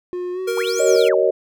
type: tone with pitch glide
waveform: triangle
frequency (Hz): 358.6 to 374.7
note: F4 to F#4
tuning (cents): +46 to +22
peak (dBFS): -21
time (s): 0.13-0.96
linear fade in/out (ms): 0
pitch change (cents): +76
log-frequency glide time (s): 0.33-0.4
type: tone with tremolo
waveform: square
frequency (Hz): 467.7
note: A#4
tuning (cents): +6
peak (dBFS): -20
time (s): 0.47-1.09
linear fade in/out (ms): 10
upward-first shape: sine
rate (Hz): 10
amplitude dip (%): 35
type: linear two-way sweep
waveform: sine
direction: up then down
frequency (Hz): 694 to 8030 to 694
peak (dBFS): -26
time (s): 0.57-1.15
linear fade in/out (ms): 5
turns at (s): 0.83
type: chord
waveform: sine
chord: D# minor seventh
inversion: first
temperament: equal with one note detuned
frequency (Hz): 378 / 466.2 / 554.4 / 622.3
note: F#4 / A#4 / C#5 / D#5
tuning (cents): +37 / 0 / 0 / 0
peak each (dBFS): -19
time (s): 0.79-1.31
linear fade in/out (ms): 10
effects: none